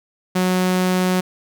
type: tone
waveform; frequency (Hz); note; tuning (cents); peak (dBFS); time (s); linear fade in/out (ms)
sawtooth; 183.6; F#3; -13; -12; 0.35-1.21; 10
effects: none